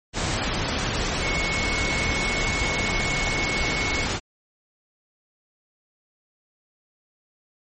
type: tone in noise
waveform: sine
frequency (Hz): 2199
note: C#7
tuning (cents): -14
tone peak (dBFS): -26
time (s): 1.2-4.07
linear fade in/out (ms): 50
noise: pink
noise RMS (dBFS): -25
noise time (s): 0.13-4.2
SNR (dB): -4
effects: MP3 32 kbps